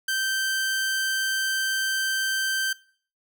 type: tone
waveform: sawtooth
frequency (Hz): 1558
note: G6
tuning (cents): -11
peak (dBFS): -20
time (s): 0.08-2.73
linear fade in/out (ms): 5
effects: noise-tail reverb RT60 0.5 s tail -23 dB re dry